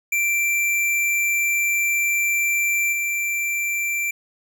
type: tone with level steps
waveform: square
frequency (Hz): 2351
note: D7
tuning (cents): +1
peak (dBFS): -19 / -22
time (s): 0.12-4.11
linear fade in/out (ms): 5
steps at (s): 2.92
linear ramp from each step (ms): 10
effects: none